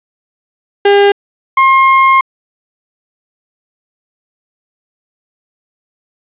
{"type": "tone pair in turn", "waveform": "35% pulse", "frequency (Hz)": [403.1, 1068.1], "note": ["G4", "C6"], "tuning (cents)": [48, 35], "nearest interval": "octave + perfect fourth", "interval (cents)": 1687, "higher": "second", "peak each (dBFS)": -3, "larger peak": "neither", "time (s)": [[0.85, 1.12], [1.57, 2.21]], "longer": "second", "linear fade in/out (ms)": 5, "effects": ["resampled to 8000 Hz", "7-bit"]}